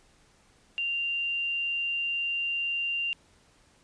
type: tone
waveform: sine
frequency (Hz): 2781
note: F7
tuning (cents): -8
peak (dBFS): -27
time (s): 0.78-3.13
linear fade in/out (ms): 0
effects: pink hiss -62 dBFS RMS until 3.83 s + resampled to 22050 Hz